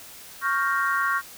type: chord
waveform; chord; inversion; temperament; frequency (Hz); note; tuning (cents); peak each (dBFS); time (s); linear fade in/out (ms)
sine; G half-diminished seventh; second; equal; 1108.7 / 1396.9 / 1568 / 1864.7; Db6 / F6 / G6 / Bb6; 0 / 0 / 0 / 0; -25 / -26 / -28 / -29; 0.41-1.22; 50
effects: white hiss -44 dBFS RMS until 1.37 s